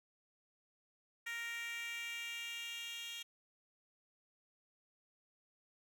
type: tone with high-pass filter sweep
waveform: 10% pulse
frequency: 466.2 Hz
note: A#4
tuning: in tune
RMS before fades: -44 dBFS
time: 1.26-3.23 s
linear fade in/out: 10 ms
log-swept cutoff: 1900 to 3200 Hz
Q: 3.1
effects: none